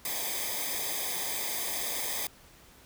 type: noise with comb filter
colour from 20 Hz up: white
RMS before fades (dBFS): -33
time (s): 0.05-2.27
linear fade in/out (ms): 2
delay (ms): 0.71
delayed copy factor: -0.85
effects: pink hiss -56 dBFS RMS until 2.85 s